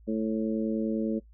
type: harmonic tone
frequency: 110 Hz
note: A2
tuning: in tune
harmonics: 2 / 3 / 4 / 5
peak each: -28 / -32 / -34 / -36 dBFS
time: 0.07-1.2 s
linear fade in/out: 20 ms
effects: noise-tail reverb RT60 0.1 s tail -20 dB re dry + added 55 Hz sine -51 dBFS peak until 1.33 s